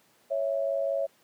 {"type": "tone pair together", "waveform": "sine", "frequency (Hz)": [554.4, 659.3], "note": ["C#5", "E5"], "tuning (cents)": [0, 0], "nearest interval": "minor third", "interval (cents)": 300, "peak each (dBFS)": [-27, -30], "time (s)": [0.3, 1.07], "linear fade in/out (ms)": 20, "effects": ["pink hiss -63 dBFS RMS until 1.23 s", "high-pass 200 Hz 12 dB/octave"]}